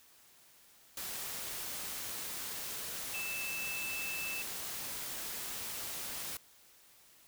sine tone in noise, 2637 Hz, E7, in tune, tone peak -38 dBFS, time 3.14-4.42 s, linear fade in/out 2 ms, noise white, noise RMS -41 dBFS, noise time 0.97-6.37 s, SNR 0 dB, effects white hiss -62 dBFS RMS until 7.27 s

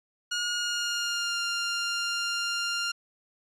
15% pulse tone with pitch glide, 1435 to 1397.4 Hz, F6 to F6, +47 to +1 cents, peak -21 dBFS, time 0.31-2.92 s, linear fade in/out 10 ms, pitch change -46 cents, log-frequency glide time 0.55-1.4 s, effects resampled to 24000 Hz

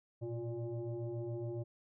sine tone with frequency modulation, 114.4 Hz, A#2, 32 cents flat, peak -37 dBFS, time 0.21-1.64 s, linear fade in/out 20 ms, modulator 236 Hz, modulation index 1.6, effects none

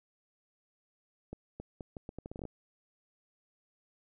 accelerating click train, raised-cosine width 2 ms, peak -28 dBFS, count 13, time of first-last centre 1.33-2.453 s, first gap 270 ms, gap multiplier 0.77, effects none

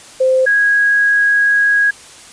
sine tone pair in turn, 520 / 1650.9 Hz, C5 / G#6, -11 / -11 cents, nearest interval octave + minor sixth, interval 2000 cents, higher second, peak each -9 dBFS, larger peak neither, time 0.2-0.46 / 0.46-1.91 s, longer second, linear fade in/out 10 ms, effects white hiss -38 dBFS RMS until 2.32 s + resampled to 22050 Hz

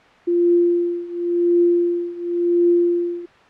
sine tone with tremolo, 347 Hz, F4, 11 cents flat, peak -11 dBFS, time 0.27-3.26 s, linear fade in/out 10 ms, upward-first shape triangle, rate 0.93 Hz, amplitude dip 90%, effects white hiss -48 dBFS RMS until 3.49 s + low-pass 2000 Hz 12 dB/octave

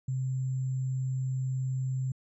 sine tone with sample-and-hold, 130.81 Hz, C3, in tune, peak -28 dBFS, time 0.08-2.12 s, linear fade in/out 5 ms, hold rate 7350 Hz, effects resampled to 24000 Hz

